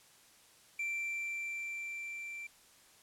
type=tone with level ramp; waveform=triangle; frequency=2349 Hz; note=D7; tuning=in tune; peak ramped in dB=-32 to -40 dBFS; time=0.79-2.47 s; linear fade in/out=5 ms; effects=white hiss -62 dBFS RMS until 3.02 s + low-pass 11000 Hz 12 dB/octave